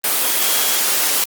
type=tone in noise; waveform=sine; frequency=3286 Hz; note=G#7; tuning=19 cents flat; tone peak=-28 dBFS; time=0.2-0.78 s; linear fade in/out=2 ms; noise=white; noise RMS=-17 dBFS; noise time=0.04-1.24 s; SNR=-14 dB; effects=high-pass 300 Hz 12 dB/octave + Opus 24 kbps